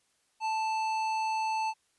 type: tone with tanh clipping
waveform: triangle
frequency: 880 Hz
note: A5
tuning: in tune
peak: -30 dBFS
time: 0.4-1.74 s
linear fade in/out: 50 ms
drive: 18 dB
effects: white hiss -72 dBFS RMS until 1.98 s + resampled to 24000 Hz